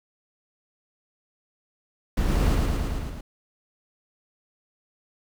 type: noise with echo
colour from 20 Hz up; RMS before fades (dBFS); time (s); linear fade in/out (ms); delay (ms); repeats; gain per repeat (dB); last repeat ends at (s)
brown; -23; 2.17-2.55; 5; 110; 6; -2; 3.21
effects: none